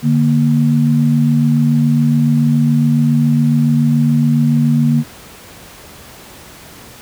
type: tone pair together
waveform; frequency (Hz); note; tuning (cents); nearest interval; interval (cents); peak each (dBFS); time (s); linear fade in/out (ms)
sine; 147.66 / 234.8; D3 / A#3; +10 / +13; minor sixth; 803; -12; 0.02-5.04; 50
effects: pink hiss -37 dBFS RMS until 7.01 s + high-pass 60 Hz 12 dB/octave